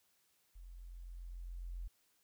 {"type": "tone with level ramp", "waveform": "sine", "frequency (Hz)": 43.65, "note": "F1", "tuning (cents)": 0, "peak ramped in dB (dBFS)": [-50, -40], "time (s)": [0.55, 1.88], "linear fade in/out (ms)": 10, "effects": ["white hiss -75 dBFS RMS until 2.23 s"]}